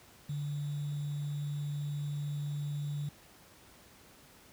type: tone with sample-and-hold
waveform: sine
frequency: 145.7 Hz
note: D3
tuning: 13 cents flat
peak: -33 dBFS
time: 0.29-3.09 s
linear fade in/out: 5 ms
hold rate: 3675 Hz
effects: pink hiss -58 dBFS RMS until 4.52 s + high-pass 60 Hz 12 dB/octave